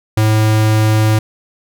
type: tone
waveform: square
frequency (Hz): 108.6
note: A2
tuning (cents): -22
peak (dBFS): -10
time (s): 0.17-1.19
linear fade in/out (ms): 5
effects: none